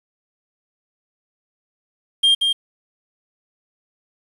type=tone with echo; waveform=triangle; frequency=3205 Hz; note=G7; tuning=38 cents sharp; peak=-10 dBFS; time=2.23-2.35 s; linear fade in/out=10 ms; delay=180 ms; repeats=1; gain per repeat=-4 dB; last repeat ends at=2.53 s; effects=resampled to 32000 Hz + 7-bit